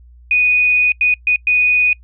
sine tone bursts at uneven times, 2479 Hz, D#7, 7 cents flat, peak -10 dBFS, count 4, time 0.31-0.92 / 1.01-1.14 / 1.27-1.36 / 1.47-1.93 s, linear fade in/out 2 ms, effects noise-tail reverb RT60 0.1 s tail -26 dB re dry + added 60 Hz sine -40 dBFS peak until 2.03 s

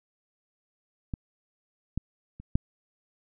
clicks, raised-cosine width 5 ms, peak -19 / -16 / -30 / -10 dBFS, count 4, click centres 1.138 / 1.976 / 2.4 / 2.555 s, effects none

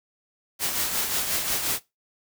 white noise with tremolo, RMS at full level -24 dBFS, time 0.59-1.8 s, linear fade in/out 50 ms, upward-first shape triangle, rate 5.6 Hz, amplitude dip 55%, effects noise-tail reverb RT60 0.2 s tail -19 dB re dry

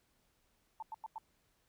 sine tone bursts, 886 Hz, A5, 12 cents sharp, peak -40 dBFS, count 4, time 0.8-1.182 s, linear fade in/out 2 ms, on 25 ms, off 94 ms, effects pink hiss -75 dBFS RMS until 1.68 s

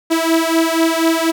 sawtooth beating tone pair, 325.2 / 329.3 Hz, E4 / E4, -23 / -2 cents, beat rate 4.1 Hz, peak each -12 dBFS, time 0.1-1.32 s, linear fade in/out 20 ms, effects none

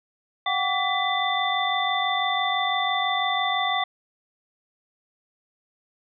sine tone cluster, 730 / 776 / 1145 / 1998 / 3549 Hz, F#5 / G5 / D6 / B6 / A7, -24 / -18 / -44 / +20 / +14 cents, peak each -28 dBFS, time 0.46-3.84 s, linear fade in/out 5 ms, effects none

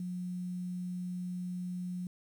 sine tone with quantisation, 180 Hz, F#3, 47 cents flat, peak -35 dBFS, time 0-2.07 s, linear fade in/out 2 ms, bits 10, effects none

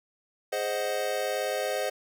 square chord, Ab dominant seventh, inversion none, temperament equal, 415.3 / 523.3 / 622.3 / 740 Hz, Ab4 / C5 / Eb5 / Gb5, 0 / 0 / 0 / 0 cents, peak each -36 / -32 / -33 / -36 dBFS, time 0.52-1.9 s, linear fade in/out 10 ms, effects none

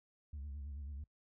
sine tone with vibrato, 71.2 Hz, C#2, 47 cents sharp, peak -40 dBFS, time 0.33-1.04 s, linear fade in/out 5 ms, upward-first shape sine, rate 9.2 Hz, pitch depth 100 cents each way, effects noise-tail reverb RT60 0.1 s tail -26 dB re dry + tanh soft clip ceiling -41 dBFS

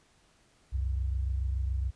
sine tone pair together, 65.41 / 92.5 Hz, C2 / F#2, 0 / 0 cents, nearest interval tritone, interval 600 cents, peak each -28 / -36 dBFS, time 0.72-1.91 s, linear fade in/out 20 ms, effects pink hiss -65 dBFS RMS until 1.95 s + resampled to 22050 Hz

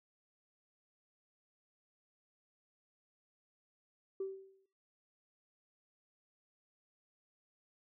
sine tone with exponential decay, 385.7 Hz, G4, 28 cents flat, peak -33 dBFS, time 4.2-4.66 s, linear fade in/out 5 ms, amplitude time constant 100 ms, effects noise-tail reverb RT60 0.6 s tail -22 dB re dry + tanh soft clip ceiling -31 dBFS

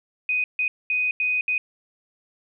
sine tone bursts at uneven times, 2496 Hz, D#7, 5 cents sharp, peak -20 dBFS, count 5, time 0.29-0.44 / 0.59-0.68 / 0.9-1.11 / 1.2-1.41 / 1.48-1.58 s, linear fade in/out 2 ms, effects none

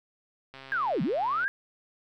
click train, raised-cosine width 0.3 ms, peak -29 dBFS, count 122, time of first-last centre 0.54-1.443 s, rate 134 Hz
sine linear two-way sweep, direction down then up, 1661.2 to 141.2 to 1661.2 Hz, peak -25 dBFS, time 0.72-1.48 s, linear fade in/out 0 ms, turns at 1.02 s
effects none

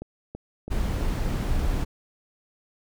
click train, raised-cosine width 2 ms, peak -22 dBFS, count 5, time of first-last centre 0.02-1.34 s, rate 3.03 Hz
brown noise, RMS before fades -25 dBFS, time 0.7-1.85 s, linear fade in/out 20 ms
effects none

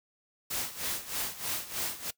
white noise with tremolo, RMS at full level -32 dBFS, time 0.5-2.11 s, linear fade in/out 10 ms, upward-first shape sine, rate 3.2 Hz, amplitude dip 80%, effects noise-tail reverb RT60 0.1 s tail -21 dB re dry

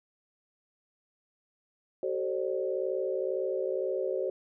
sine tone cluster, 380.1 / 439.7 / 533 / 595 Hz, F#4 / A4 / C5 / D5, +47 / -1 / +32 / +22 cents, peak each -32 / -38 / -32 / -37 dBFS, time 2.03-4.3 s, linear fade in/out 2 ms, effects none

